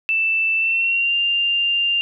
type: tone with pitch glide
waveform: sine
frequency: 2653 to 2793 Hz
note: E7 to F7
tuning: +10 to -1 cents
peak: -16 dBFS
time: 0.09-2.01 s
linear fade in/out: 0 ms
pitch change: +89 cents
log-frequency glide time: 0.57-1.15 s
effects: none